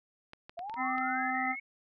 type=clicks; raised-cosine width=0.3 ms; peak=-30 dBFS; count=6; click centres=0.334 / 0.495 / 0.592 / 0.697 / 0.741 / 0.982 s
type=linear sweep; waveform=sine; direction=up; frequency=659.3 to 2227 Hz; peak=-37 dBFS; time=0.57-1.6 s; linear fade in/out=10 ms
type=harmonic tone; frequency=258.2 Hz; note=C4; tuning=23 cents flat; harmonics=1 / 3 / 5 / 7 / 8; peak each=-37 / -33 / -37 / -41 / -36 dBFS; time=0.76-1.56 s; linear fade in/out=50 ms
effects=none